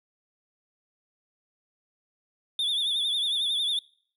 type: tone with vibrato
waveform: triangle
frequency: 3520 Hz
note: A7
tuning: in tune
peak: -23 dBFS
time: 2.59-3.79 s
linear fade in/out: 2 ms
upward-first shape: triangle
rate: 11 Hz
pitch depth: 100 cents each way
effects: noise-tail reverb RT60 0.6 s tail -25 dB re dry